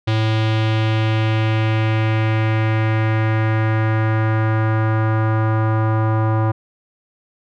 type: tone with low-pass filter sweep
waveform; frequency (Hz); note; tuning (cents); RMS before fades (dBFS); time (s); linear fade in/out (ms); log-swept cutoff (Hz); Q
square; 110; A2; 0; -17; 0.07-6.52; 10; 3600 to 1100; 2
effects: none